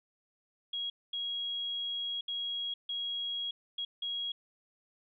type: tone bursts at uneven times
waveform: sine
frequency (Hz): 3300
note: G#7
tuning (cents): -12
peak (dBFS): -33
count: 6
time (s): 0.73-0.9 / 1.13-2.21 / 2.28-2.74 / 2.89-3.51 / 3.78-3.85 / 4.02-4.32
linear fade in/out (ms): 5
effects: none